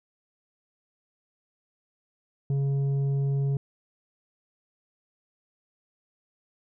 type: tone with tanh clipping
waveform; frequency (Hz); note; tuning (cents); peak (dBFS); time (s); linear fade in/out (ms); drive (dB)
sine; 138.59; C#3; 0; -24; 2.5-3.57; 2; 6
effects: none